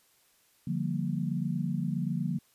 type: chord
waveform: sine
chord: G minor seventh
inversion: second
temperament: equal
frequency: 146.83 / 174.61 / 196 / 233.1 Hz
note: D3 / F3 / G3 / Bb3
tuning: 0 / 0 / 0 / 0 cents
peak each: -33 / -32 / -37 / -35 dBFS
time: 0.67-2.39 s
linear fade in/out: 5 ms
effects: white hiss -66 dBFS RMS until 2.54 s + resampled to 32000 Hz